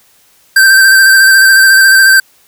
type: tone with vibrato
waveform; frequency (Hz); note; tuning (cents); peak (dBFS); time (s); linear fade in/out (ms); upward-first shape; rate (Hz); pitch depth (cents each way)
square; 1563; G6; -6; -3; 0.56-2.2; 5; square; 14; 20
effects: white hiss -48 dBFS RMS until 2.47 s